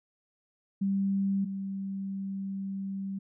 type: tone pair in turn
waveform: sine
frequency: 196 / 194.76 Hz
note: G3 / G3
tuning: 0 / -11 cents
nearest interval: unison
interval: 11 cents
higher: first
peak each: -25 / -32 dBFS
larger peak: first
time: 0.81-1.45 / 1.45-3.19 s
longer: second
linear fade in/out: 10 ms
effects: none